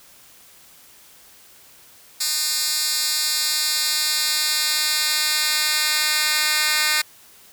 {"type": "tone with high-pass filter sweep", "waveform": "10% pulse", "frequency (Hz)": 304.8, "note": "D#4", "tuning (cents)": -36, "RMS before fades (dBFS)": -21, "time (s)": [2.2, 7.02], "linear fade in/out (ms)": 10, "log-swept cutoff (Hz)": [5100, 2500], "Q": 1.2, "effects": ["white hiss -49 dBFS RMS until 7.52 s"]}